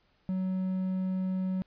triangle tone with hard clipping, 186.9 Hz, F#3, 18 cents sharp, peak -29 dBFS, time 0.29-1.62 s, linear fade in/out 0 ms, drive 6 dB, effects pink hiss -69 dBFS RMS until 1.66 s + resampled to 11025 Hz

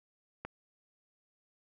click, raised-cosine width 0.5 ms, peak -24 dBFS, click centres 0.45 s, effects none

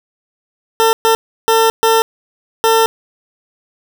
20% pulse tone bursts at uneven times, 450 Hz, A4, 39 cents sharp, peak -4 dBFS, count 5, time 0.8-0.93 / 1.05-1.15 / 1.48-1.7 / 1.83-2.02 / 2.64-2.86 s, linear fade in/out 0 ms, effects 7-bit

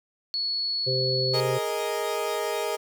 sine tone, 4392 Hz, C#8, 17 cents flat, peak -25 dBFS, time 0.34-1.4 s, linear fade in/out 0 ms
harmonic tone, 130 Hz, C3, 11 cents flat, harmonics 1 / 3 / 4, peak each -29 / -29 / -29 dBFS, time 0.86-1.59 s, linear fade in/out 20 ms
30% pulse chord, Ab suspended second, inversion none, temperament equal, 415.3 / 466.2 / 622.3 Hz, Ab4 / Bb4 / Eb5, 0 / 0 / 0 cents, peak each -28 dBFS, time 1.33-2.77 s, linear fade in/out 20 ms
effects none

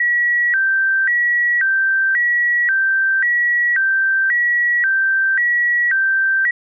sine tone with vibrato, 1735 Hz, A6, 25 cents flat, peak -13 dBFS, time 0-6.51 s, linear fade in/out 5 ms, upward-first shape square, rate 0.93 Hz, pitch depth 180 cents each way, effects none

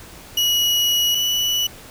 35% pulse tone pair in turn, 2914 / 2953 Hz, F#7 / F#7, -27 / -4 cents, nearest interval unison, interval 23 cents, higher second, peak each -14 / -16 dBFS, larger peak first, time 0.37-1.15 / 1.15-1.67 s, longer first, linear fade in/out 5 ms, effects pink hiss -41 dBFS RMS until 1.9 s

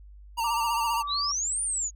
square tone with vibrato, 924 Hz, A#5, 16 cents flat, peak -26 dBFS, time 0.37-1.03 s, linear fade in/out 20 ms, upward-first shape sine, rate 15 Hz, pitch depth 57 cents each way
sine tone with pitch glide, 1171 to 1155.5 Hz, D6 to D6, -5 to -28 cents, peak -30 dBFS, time 0.44-1.32 s, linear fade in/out 5 ms, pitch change -23 cents, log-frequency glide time 0.67-1.12 s
sine exponential two-way sweep, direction up then down, 3638 to 9397 to 6580 Hz, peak -26 dBFS, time 1.07-1.91 s, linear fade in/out 50 ms, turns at 1.62 s
effects added 50 Hz sine -45 dBFS peak until 1.95 s

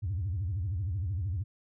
sine tone with vibrato, 92.5 Hz, F#2, in tune, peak -28 dBFS, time 0.02-1.44 s, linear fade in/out 20 ms, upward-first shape sine, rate 13 Hz, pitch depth 260 cents each way, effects tanh soft clip ceiling -26 dBFS

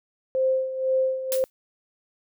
sine tone with tremolo, 523.3 Hz, C5, in tune, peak -18 dBFS, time 0.35-1.44 s, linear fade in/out 0 ms, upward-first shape sine, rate 2 Hz, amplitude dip 70%
blue noise with exponential decay, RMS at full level -25 dBFS, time 1.32-1.5 s, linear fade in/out 0 ms, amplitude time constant 37 ms
effects none

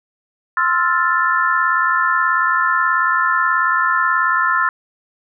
sine chord, F major seventh, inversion second, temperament equal, 1046.5 / 1318.5 / 1396.9 / 1760 Hz, C6 / E6 / F6 / A6, 0 / 0 / 0 / 0 cents, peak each -19 dBFS, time 0.57-4.69 s, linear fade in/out 2 ms, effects none

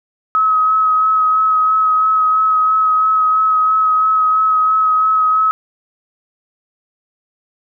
sine tone with vibrato, 1277 Hz, D#6, 45 cents sharp, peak -10 dBFS, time 0.35-5.51 s, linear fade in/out 0 ms, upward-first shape sine, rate 3 Hz, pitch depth 17 cents each way, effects none

